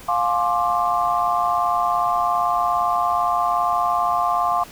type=chord; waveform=sine; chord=D half-diminished seventh; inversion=first; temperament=just; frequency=704.8 / 845.8 / 1057.2 / 1174.7 Hz; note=F5 / Ab5 / C6 / D6; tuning=+16 / +31 / +18 / 0 cents; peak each=-21 / -27 / -22 / -23 dBFS; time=0.08-4.64 s; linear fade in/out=10 ms; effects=pink hiss -42 dBFS RMS until 4.71 s